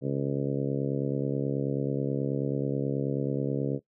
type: harmonic tone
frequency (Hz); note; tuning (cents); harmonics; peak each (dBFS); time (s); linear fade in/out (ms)
69.3; C#2; 0; 2 / 3 / 4 / 5 / 6 / 7 / 8 / 9; -30 / -36 / -32 / -38 / -35 / -35 / -40 / -45; 0.01-3.8; 50
effects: noise-tail reverb RT60 0.1 s tail -18 dB re dry